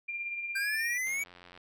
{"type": "tone with tremolo", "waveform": "sine", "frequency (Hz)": 2388, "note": "D7", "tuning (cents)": 28, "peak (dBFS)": -32, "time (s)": [0.08, 0.98], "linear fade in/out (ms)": 10, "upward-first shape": "sine", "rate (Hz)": 17, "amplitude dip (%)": 40}
{"type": "exponential sweep", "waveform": "square", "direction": "up", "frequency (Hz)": [1568, 2287], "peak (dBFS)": -31, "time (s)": [0.55, 1.24], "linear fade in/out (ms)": 10}
{"type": "click train", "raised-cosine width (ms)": 0.3, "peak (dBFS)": -35, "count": 46, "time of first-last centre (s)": [1.07, 1.576], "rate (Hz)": 89}
{"effects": []}